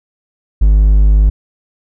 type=tone; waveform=triangle; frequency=51.2 Hz; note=G#1; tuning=24 cents flat; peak=-3 dBFS; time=0.61-1.3 s; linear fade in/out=10 ms; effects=none